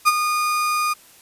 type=tone with ADSR envelope; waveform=35% pulse; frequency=1224 Hz; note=D#6; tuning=29 cents flat; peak=-8 dBFS; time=0.05-0.94 s; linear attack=29 ms; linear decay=31 ms; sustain=-9 dB; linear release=17 ms; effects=white hiss -49 dBFS RMS until 1.21 s + resampled to 32000 Hz